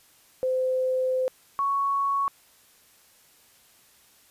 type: tone pair in turn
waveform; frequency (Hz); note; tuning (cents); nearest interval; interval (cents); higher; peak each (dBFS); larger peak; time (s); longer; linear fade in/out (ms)
sine; 515 / 1111.6; C5 / C#6; -28 / +4; octave + minor second; 1332; second; -22; neither; 0.43-1.28 / 1.59-2.28; first; 0
effects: white hiss -58 dBFS RMS until 4.3 s + resampled to 32000 Hz